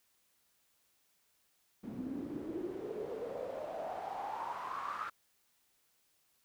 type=noise with band-pass filter sweep; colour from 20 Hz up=pink; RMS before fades=-41 dBFS; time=1.83-5.1 s; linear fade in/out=10 ms; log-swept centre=230 to 1300 Hz; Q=7.9; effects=white hiss -74 dBFS RMS until 6.44 s